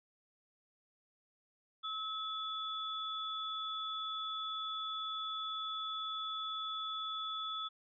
sine tone pair together, 1294 / 3442 Hz, E6 / A7, -32 / -39 cents, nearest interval octave + perfect fourth, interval 1693 cents, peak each -40 / -40 dBFS, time 1.83-7.69 s, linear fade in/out 20 ms, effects none

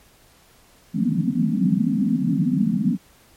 white band-pass noise, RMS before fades -20 dBFS, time 0.93-2.98 s, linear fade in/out 50 ms, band 150 to 270 Hz, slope 96 dB/octave, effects pink hiss -54 dBFS RMS until 3.36 s + MP3 64 kbps

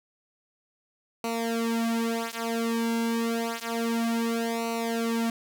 sawtooth tone with flanger, 230 Hz, A#3, 23 cents flat, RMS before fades -28 dBFS, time 1.24-5.3 s, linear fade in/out 2 ms, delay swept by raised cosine 0.59 to 5.99 ms, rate 0.29 Hz, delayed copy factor -1, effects none

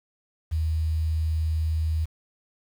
sine tone with quantisation, 79.5 Hz, D#2, 38 cents sharp, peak -22 dBFS, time 0.51-2.06 s, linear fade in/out 20 ms, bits 8, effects none

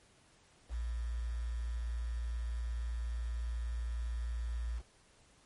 sine tone with quantisation, 58.27 Hz, A#1, in tune, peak -34 dBFS, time 0.69-4.82 s, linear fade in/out 50 ms, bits 9, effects pink hiss -65 dBFS RMS until 5.45 s + MP3 48 kbps

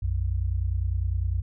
sine tone pair together, 60 / 89.9 Hz, B1 / F#2, -49 / -49 cents, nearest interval perfect fifth, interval 700 cents, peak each -26 dBFS, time 0.02-1.42 s, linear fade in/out 10 ms, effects none

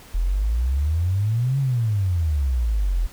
sine exponential two-way sweep, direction up then down, 40.42 to 139.9 to 40.42 Hz, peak -18 dBFS, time 0.14-3.07 s, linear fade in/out 10 ms, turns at 1.59 s, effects pink hiss -46 dBFS RMS until 3.12 s

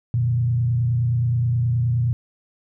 sine tone with frequency modulation, 119.9 Hz, A#2, 49 cents sharp, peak -17 dBFS, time 0.14-2.13 s, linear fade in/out 0 ms, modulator 29.5 Hz, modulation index 0.55, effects none

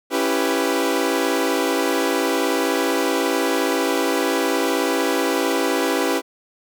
sawtooth chord, C# half-diminished seventh, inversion none, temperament equal with one note detuned, 277.2 / 332.9 / 392 / 493.9 Hz, C#4 / E4 / G4 / B4, 0 / +17 / 0 / 0 cents, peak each -20 dBFS, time 0.1-6.22 s, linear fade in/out 50 ms, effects none

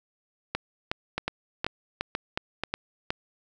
two click trains, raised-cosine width 0.3 ms, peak -12 / -11 dBFS, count 4 / 8, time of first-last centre 1.18-2.636 / 0.55-3.105 s, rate 2.06 / 2.74 Hz, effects none

